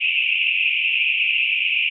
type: band-pass noise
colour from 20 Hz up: white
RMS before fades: -20 dBFS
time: 0-1.9 s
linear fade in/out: 20 ms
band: 2400 to 2800 Hz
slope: 96 dB/octave
effects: none